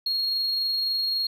sine tone with amplitude modulation, 4281 Hz, C8, 39 cents sharp, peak -20 dBFS, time 0.06-1.27 s, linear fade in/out 5 ms, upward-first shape sine, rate 23.7 Hz, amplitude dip 25%, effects tanh soft clip ceiling -21 dBFS

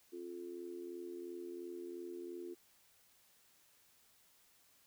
sine tone with amplitude modulation, 350 Hz, F4, 4 cents sharp, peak -40 dBFS, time 0.12-2.55 s, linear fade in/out 20 ms, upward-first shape sine, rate 82.9 Hz, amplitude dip 80%, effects white hiss -69 dBFS RMS until 4.86 s

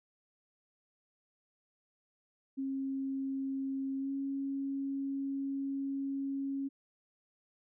sine tone with pitch glide, 270 to 274.4 Hz, C#4 to C#4, -45 to -17 cents, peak -33 dBFS, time 2.57-6.69 s, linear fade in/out 20 ms, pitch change +28 cents, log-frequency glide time 3.99-4.11 s, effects none

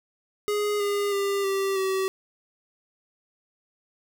square tone with pitch steps, 415.3 / 406.8 / 398.4 / 390.2 / 382.2 Hz, G#4 / G#4 / G4 / G4 / G4, 0 / -36 / +28 / -8 / -44 cents, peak -24 dBFS, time 0.48-2.08 s, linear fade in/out 0 ms, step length 320 ms, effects none

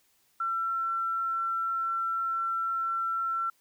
sine tone, 1349 Hz, E6, 40 cents sharp, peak -27 dBFS, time 0.4-3.5 s, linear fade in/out 5 ms, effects white hiss -68 dBFS RMS until 3.6 s

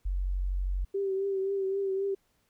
sine tone, 46.25 Hz, F#1, in tune, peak -27 dBFS, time 0.05-0.85 s, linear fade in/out 10 ms
sine tone with vibrato, 389.4 Hz, G4, 12 cents flat, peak -27 dBFS, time 0.94-2.15 s, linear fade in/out 10 ms, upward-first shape triangle, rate 3.8 Hz, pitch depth 42 cents each way
effects pink hiss -72 dBFS RMS until 2.49 s

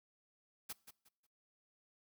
white noise with echo, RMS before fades -44 dBFS, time 0.69-0.73 s, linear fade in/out 10 ms, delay 180 ms, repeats 3, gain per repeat -11 dB, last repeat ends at 1.27 s, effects noise-tail reverb RT60 0.6 s tail -23 dB re dry

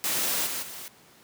white noise with level steps, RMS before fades -27 / -32 / -40 dBFS, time 0.04-0.88 s, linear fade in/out 0 ms, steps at 0.46 / 0.62 s, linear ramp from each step 10 ms, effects pink hiss -55 dBFS RMS until 1.23 s + high-pass 150 Hz 12 dB/octave

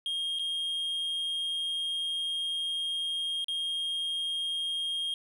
triangle tone with dropouts, 3234 Hz, G#7, 47 cents flat, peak -28 dBFS, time 0.06-5.14 s, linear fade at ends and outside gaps 1 ms, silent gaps 0.388-0.394 / 3.444-3.483 s, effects none

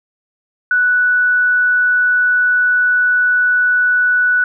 sine tone, 1480 Hz, F#6, in tune, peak -10 dBFS, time 0.71-4.44 s, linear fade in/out 2 ms, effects none

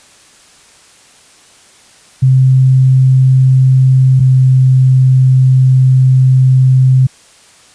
sine tone pair in turn, 130.81 / 130.09 Hz, C3 / C3, 0 / -10 cents, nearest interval unison, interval 10 cents, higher first, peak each -4 dBFS, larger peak neither, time 2.22-4.2 / 4.2-7.07 s, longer second, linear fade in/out 10 ms, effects white hiss -43 dBFS RMS until 7.74 s + resampled to 22050 Hz

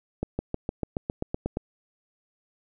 accelerating click train, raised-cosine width 2 ms, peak -14 dBFS, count 11, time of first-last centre 0.23-1.571 s, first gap 160 ms, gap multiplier 0.96, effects none

